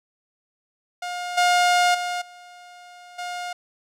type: tone with level steps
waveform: sawtooth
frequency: 712 Hz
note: F5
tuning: 33 cents sharp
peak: -24 / -12 / -21 / -39 / -25 dBFS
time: 1.02-3.53 s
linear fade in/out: 5 ms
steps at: 1.37 / 1.94 / 2.21 / 3.18 s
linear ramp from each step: 10 ms
effects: low-pass 8000 Hz 12 dB/octave